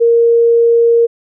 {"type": "tone", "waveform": "sine", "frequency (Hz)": 466.2, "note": "A#4", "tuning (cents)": 0, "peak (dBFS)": -6, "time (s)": [0, 1.07], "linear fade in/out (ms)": 20, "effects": []}